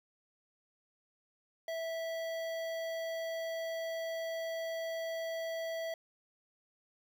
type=tone with notch filter; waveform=square; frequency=656 Hz; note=E5; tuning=9 cents flat; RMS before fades=-38 dBFS; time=1.68-5.94 s; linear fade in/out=2 ms; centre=9300 Hz; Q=0.73; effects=12-bit